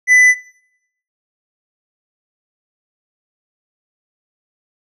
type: tone with tanh clipping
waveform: sine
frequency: 1998 Hz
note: B6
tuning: 20 cents sharp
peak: -7 dBFS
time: 0.07-0.35 s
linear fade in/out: 50 ms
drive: 7 dB
effects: noise-tail reverb RT60 0.8 s tail -22 dB re dry